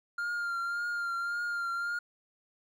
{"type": "tone with vibrato", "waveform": "triangle", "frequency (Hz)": 1400, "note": "F6", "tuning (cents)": 4, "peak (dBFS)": -29, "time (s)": [0.18, 1.99], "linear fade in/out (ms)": 5, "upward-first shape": "triangle", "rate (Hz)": 1.8, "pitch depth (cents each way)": 33, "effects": []}